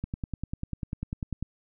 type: click train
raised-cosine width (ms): 5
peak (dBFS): -19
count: 15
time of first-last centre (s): 0.04-1.426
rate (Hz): 10.1
effects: none

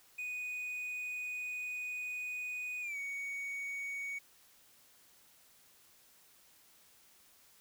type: tone with pitch glide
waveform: triangle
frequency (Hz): 2482 to 2237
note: D#7 to C#7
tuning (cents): -5 to +15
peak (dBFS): -36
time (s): 0.18-4.19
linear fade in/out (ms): 10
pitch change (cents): -180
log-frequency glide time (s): 2.81-2.98
effects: white hiss -64 dBFS RMS until 7.6 s

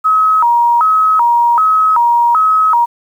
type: tone with vibrato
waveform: sine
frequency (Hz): 1100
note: C#6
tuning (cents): -14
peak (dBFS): -7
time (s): 0.04-2.86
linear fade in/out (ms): 20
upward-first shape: square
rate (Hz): 1.3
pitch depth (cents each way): 260
effects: 7-bit

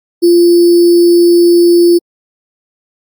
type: tone with sample-and-hold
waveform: sine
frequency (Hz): 345.8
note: F4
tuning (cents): -17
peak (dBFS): -3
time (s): 0.22-1.99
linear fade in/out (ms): 20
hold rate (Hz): 4900
effects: Opus 48 kbps

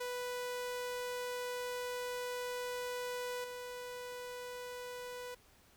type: tone with level steps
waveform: sawtooth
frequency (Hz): 493.9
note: B4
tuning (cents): 0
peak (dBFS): -34 / -39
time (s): 0-5.35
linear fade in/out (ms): 10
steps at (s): 3.44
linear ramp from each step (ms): 2
effects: pink hiss -65 dBFS RMS until 5.76 s

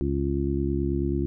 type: harmonic tone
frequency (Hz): 69.3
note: C#2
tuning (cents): 0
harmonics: 1 / 2 / 3 / 4 / 5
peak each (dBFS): -28 / -30 / -33 / -30 / -28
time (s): 0.01-1.26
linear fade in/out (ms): 0
effects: none

